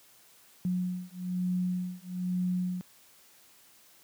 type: beating tone pair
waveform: sine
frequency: 180.6 / 181.7 Hz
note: F#3 / F#3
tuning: -42 / -31 cents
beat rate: 1.1 Hz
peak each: -32 / -32 dBFS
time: 0.65-2.81 s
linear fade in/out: 0 ms
effects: white hiss -59 dBFS RMS until 4.03 s + high-pass 80 Hz 12 dB/octave